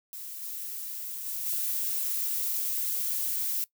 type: noise with level steps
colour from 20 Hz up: violet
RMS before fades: -40 / -37 / -34 / -30 dBFS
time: 0.13-3.64 s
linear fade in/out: 0 ms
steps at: 0.42 / 1.26 / 1.46 s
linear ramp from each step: 2 ms
effects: noise-tail reverb RT60 0.1 s tail -20 dB re dry